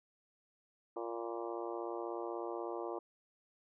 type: harmonic tone with a mistuned harmonic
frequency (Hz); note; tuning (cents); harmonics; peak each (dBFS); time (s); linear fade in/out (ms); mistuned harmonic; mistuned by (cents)
116.3; A#2; -4; 3 / 4 / 5 / 6 / 7 / 8 / 9 / 10; -42 / -44 / -46 / -48 / -49 / -50 / -51 / -52; 0.96-2.99; 5; 8; +45
effects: none